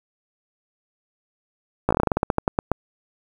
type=slowing click train; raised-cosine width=1 ms; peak=-4 dBFS; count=16; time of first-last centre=1.89-2.717 s; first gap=16 ms; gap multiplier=1.16; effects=7-bit